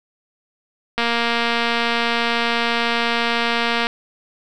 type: click train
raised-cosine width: 0.3 ms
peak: -4 dBFS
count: 677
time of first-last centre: 0.98-3.869 s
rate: 234 Hz
effects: none